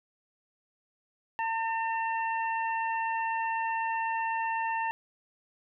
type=harmonic tone; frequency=904 Hz; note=A5; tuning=47 cents sharp; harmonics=1 / 2 / 3; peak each=-29 / -35 / -39 dBFS; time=1.39-4.91 s; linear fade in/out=0 ms; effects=none